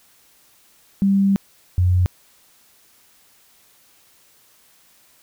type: tone pair in turn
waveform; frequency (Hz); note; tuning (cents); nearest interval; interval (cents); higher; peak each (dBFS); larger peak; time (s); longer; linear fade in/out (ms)
sine; 196.6 / 90.35; G3 / F#2; +5 / -41; octave + minor second; 1346; first; -13; neither; 1.02-1.36 / 1.78-2.06; first; 0
effects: white hiss -55 dBFS RMS until 5.22 s